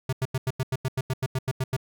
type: tone bursts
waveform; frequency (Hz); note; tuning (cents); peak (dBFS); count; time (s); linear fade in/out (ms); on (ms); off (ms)
square; 130.6; C3; -3; -24; 14; 0.09-1.766; 5; 38; 88
effects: none